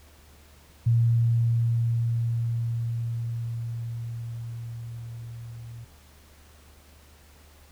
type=tone with level ramp; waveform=sine; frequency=116.54 Hz; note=A#2; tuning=in tune; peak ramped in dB=-17 to -38 dBFS; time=0.86-5.85 s; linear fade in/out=10 ms; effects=added 74 Hz sine -53 dBFS peak until 7.71 s + pink hiss -56 dBFS RMS until 7.71 s